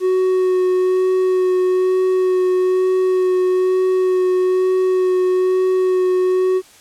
triangle tone with vibrato, 370 Hz, F#4, in tune, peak -11 dBFS, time 0-6.62 s, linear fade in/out 50 ms, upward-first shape sine, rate 1.1 Hz, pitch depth 12 cents each way, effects white hiss -46 dBFS RMS until 6.8 s + low-pass 10000 Hz 12 dB/octave

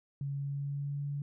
sine tone with pitch glide, 140 to 142.86 Hz, C#3 to D3, +18 to -47 cents, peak -33 dBFS, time 0.21-1.22 s, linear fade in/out 2 ms, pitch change +35 cents, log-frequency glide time 0.36-1.02 s, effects none

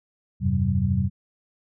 sine tone cluster, 85.2 / 98.7 / 129.7 / 189.1 Hz, F2 / G2 / C3 / F#3, -42 / +12 / -15 / +38 cents, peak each -25 dBFS, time 0.4-1.1 s, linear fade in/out 50 ms, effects none

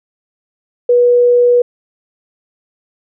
sine tone, 486.3 Hz, B4, 27 cents flat, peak -6 dBFS, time 0.89-1.62 s, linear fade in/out 5 ms, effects none

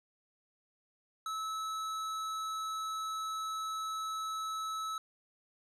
triangle tone with hard clipping, 1300 Hz, E6, 24 cents flat, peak -37 dBFS, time 1.26-4.98 s, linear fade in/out 2 ms, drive 17 dB, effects none

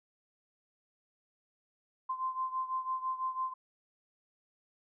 sine beating tone pair, 1038 / 1044 Hz, C6 / C6, -14 / -4 cents, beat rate 6 Hz, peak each -34 / -38 dBFS, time 2.09-3.54 s, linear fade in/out 10 ms, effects none

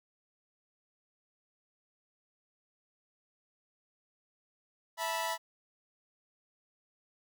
sawtooth chord, E suspended fourth, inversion none, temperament equal with one note detuned, 659.3 / 880 / 979.2 Hz, E5 / A5 / B5, 0 / 0 / -15 cents, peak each -34 / -35 / -31 dBFS, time 4.97-5.38 s, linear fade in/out 50 ms, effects none

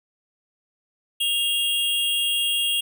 square tone pair together, 2800 / 3279 Hz, F7 / G#7, +4 / -23 cents, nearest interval minor third, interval 273 cents, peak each -24 dBFS, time 1.2-2.81 s, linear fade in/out 10 ms, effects none

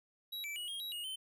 square tone with pitch steps, 3874 / 2322 / 2914 / 3242 / 3866 / 2869 / 3076 Hz, B7 / D7 / F#7 / G#7 / B7 / F7 / G7, -34 / -20 / -27 / -42 / -38 / +46 / -33 cents, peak -40 dBFS, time 0.32-1.16 s, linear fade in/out 10 ms, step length 120 ms, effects none

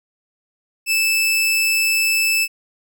sawtooth tone, 2630 Hz, E7, 5 cents flat, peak -12 dBFS, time 0.86-2.48 s, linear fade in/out 50 ms, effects none

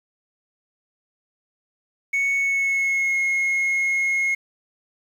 sine tone with pitch glide, 2217 to 2160 Hz, C#7 to C#7, 0 to -45 cents, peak -16 dBFS, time 2.13-4.35 s, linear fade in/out 10 ms, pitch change -45 cents, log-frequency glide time 2.35-3.16 s, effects tanh soft clip ceiling -18 dBFS + 8-bit

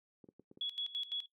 clicks, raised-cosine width 3 ms, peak -36 dBFS, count 5, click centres 0.242 / 0.288 / 0.396 / 0.514 / 0.574 s
sine tone with tremolo, 3367 Hz, G#7, 23 cents sharp, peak -34 dBFS, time 0.61-1.26 s, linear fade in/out 2 ms, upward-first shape square, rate 5.9 Hz, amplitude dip 80%
effects noise-tail reverb RT60 0.1 s tail -18 dB re dry + high-pass 300 Hz 12 dB/octave

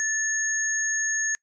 sine tone pair together, 1760 / 6553 Hz, A6 / G#8, 0 / -24 cents, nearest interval octave + major seventh, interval 2276 cents, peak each -26 dBFS, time 0-1.35 s, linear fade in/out 0 ms, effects noise-tail reverb RT60 0.1 s tail -25 dB re dry

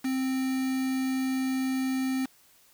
triangle tone with quantisation, 262.2 Hz, C4, 4 cents sharp, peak -24 dBFS, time 0.04-2.26 s, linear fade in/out 10 ms, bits 6, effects white hiss -60 dBFS RMS until 2.73 s

